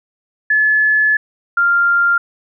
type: tone pair in turn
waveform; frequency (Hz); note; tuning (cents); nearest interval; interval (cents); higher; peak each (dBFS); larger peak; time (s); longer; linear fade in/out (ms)
sine; 1720 / 1394.3; A6 / F6; -40 / -3; major third; 363; first; -10; neither; 0.5-1.17 / 1.57-2.18; first; 5
effects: none